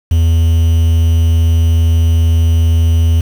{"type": "tone with quantisation", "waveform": "triangle", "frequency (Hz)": 82.41, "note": "E2", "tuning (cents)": 0, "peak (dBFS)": -5, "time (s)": [0.11, 3.21], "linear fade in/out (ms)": 5, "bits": 5, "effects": []}